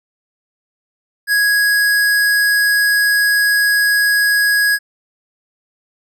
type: tone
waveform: square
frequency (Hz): 1661.2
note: G#6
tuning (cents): 0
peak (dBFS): -12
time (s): 1.27-4.79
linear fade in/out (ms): 50
effects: none